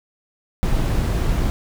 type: noise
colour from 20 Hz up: brown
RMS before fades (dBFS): -19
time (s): 0.63-1.5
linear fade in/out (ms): 0
effects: none